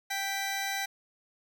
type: tone pair together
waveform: 20% pulse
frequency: 784 / 1975.5 Hz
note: G5 / B6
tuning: 0 / 0 cents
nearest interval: octave + major third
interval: 1600 cents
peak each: -28 / -29 dBFS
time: 0.1-0.86 s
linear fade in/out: 10 ms
effects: none